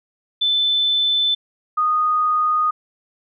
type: tone pair in turn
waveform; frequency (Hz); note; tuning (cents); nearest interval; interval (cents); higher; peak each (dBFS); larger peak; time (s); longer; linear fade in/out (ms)
sine; 3520 / 1237.7; A7 / D#6; 0 / -9; octave + tritone; 1809; first; -15; neither; 0.41-1.35 / 1.77-2.71; neither; 10
effects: none